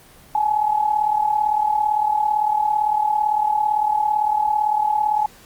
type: tone with amplitude modulation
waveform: sine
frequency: 848 Hz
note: G#5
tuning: 36 cents sharp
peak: -13 dBFS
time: 0.35-5.26 s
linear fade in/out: 2 ms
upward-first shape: sine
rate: 37.8 Hz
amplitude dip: 70%
effects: pink hiss -47 dBFS RMS until 5.45 s + Opus 32 kbps